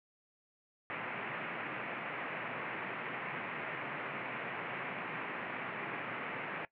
white band-pass noise, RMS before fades -41 dBFS, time 0.9-6.65 s, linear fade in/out 0 ms, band 120 to 2500 Hz, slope 48 dB/octave, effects noise-tail reverb RT60 0.1 s tail -19 dB re dry

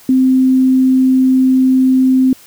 sine tone, 260 Hz, C4, 11 cents flat, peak -7 dBFS, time 0.09-2.33 s, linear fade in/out 2 ms, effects white hiss -42 dBFS RMS until 2.46 s

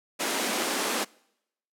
pink high-pass noise, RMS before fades -28 dBFS, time 0.19-1.05 s, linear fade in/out 20 ms, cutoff 210 Hz, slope 48 dB/octave, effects noise-tail reverb RT60 0.8 s tail -25 dB re dry + low-pass 12000 Hz 12 dB/octave

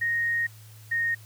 sine tone pair in turn, 1864.7 / 1854.6 Hz, A#6 / A#6, 0 / -9 cents, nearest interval unison, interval 9 cents, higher first, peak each -23 dBFS, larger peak neither, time 0.01-0.47 / 0.91-1.15 s, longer first, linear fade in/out 10 ms, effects added 108 Hz sine -46 dBFS peak until 1.25 s + white hiss -54 dBFS RMS until 1.25 s

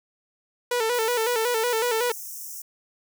sawtooth tone with vibrato, 466.2 Hz, A#4, in tune, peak -18 dBFS, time 0.71-2.12 s, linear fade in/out 5 ms, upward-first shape square, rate 5.4 Hz, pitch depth 79 cents each way
white high-pass noise, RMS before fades -37 dBFS, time 0.94-2.62 s, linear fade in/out 5 ms, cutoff 5400 Hz, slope 96 dB/octave
effects none

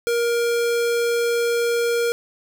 square tone, 470.8 Hz, A#4, 17 cents sharp, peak -19 dBFS, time 0.07-2.12 s, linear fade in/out 0 ms, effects none

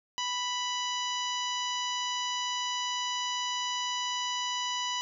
harmonic tone, 987.8 Hz, B5, in tune, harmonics 1 / 2 / 3 / 4 / 5 / 6 / 7, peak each -34 / -40 / -34 / -41 / -43 / -40 / -45 dBFS, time 0.18-5.01 s, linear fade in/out 0 ms, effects none

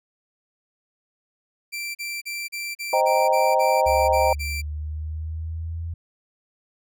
sawtooth tone bursts, 2349 Hz, D7, in tune, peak -25 dBFS, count 11, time 1.72-4.62 s, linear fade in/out 20 ms, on 230 ms, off 37 ms
sine chord, C minor seventh, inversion none, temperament equal, 523.3 / 622.3 / 784 / 932.3 Hz, C5 / Eb5 / G5 / Bb5, 0 / 0 / 0 / 0 cents, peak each -22 dBFS, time 2.93-4.33 s, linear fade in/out 2 ms
sine linear sweep, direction up, 69.3 to 83.9 Hz, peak -27 dBFS, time 3.86-5.94 s, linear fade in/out 5 ms
effects none

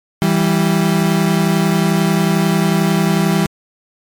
35% pulse tone pair together, 164.82 / 196 Hz, E3 / G3, 0 / 0 cents, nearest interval minor third, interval 300 cents, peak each -13 / -13 dBFS, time 0.22-3.46 s, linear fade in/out 0 ms, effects MP3 96 kbps

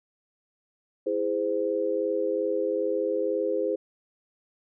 sine chord, E augmented, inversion none, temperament just, 329.6 / 412 / 515 Hz, E4 / G#4 / B#4, 0 / -14 / -28 cents, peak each -31 / -28 / -27 dBFS, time 1.06-3.76 s, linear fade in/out 10 ms, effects none

